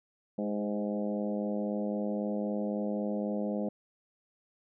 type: harmonic tone with a mistuned harmonic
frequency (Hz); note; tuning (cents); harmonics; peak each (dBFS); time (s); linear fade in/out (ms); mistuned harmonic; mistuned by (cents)
103.83; G#2; 0; 2 / 3 / 4 / 5 / 6 / 7 / 8; -32 / -39 / -41 / -37 / -40 / -47 / -51; 0.38-3.69; 5; 4; -25
effects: none